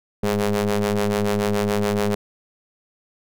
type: ring-modulated tone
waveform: sawtooth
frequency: 103.83 Hz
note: G#2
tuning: in tune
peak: -12 dBFS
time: 0.23-2.15 s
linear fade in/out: 5 ms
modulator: 308 Hz
effects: none